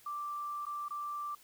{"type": "tone with dropouts", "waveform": "sine", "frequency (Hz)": 1174.7, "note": "D6", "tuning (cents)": 0, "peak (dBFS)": -36, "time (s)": [0.06, 1.35], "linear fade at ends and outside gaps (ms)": 5, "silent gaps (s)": [[0.654, 0.665], [0.884, 0.906]], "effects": ["white hiss -61 dBFS RMS until 1.43 s"]}